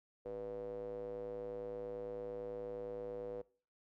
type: tone with band-pass filter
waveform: square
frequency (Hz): 54.4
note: A1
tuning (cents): -19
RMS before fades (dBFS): -44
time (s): 0.25-3.42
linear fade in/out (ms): 10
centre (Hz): 490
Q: 7
effects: noise-tail reverb RT60 0.4 s tail -21 dB re dry